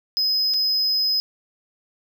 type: tone with dropouts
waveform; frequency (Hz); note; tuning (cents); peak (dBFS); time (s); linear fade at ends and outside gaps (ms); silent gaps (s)
triangle; 5060; D#8; +28; -17; 0.17-1.2; 0; 0.538-0.542
effects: none